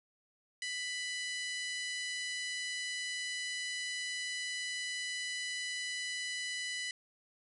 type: harmonic tone with a mistuned harmonic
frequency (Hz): 991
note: B5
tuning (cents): +6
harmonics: 2 / 3 / 4 / 5 / 6 / 7 / 8 / 9 / 10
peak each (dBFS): -39 / -43 / -45 / -47 / -49 / -50 / -51 / -52 / -53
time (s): 0.62-6.91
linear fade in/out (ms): 2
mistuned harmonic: 4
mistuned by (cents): +33
effects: none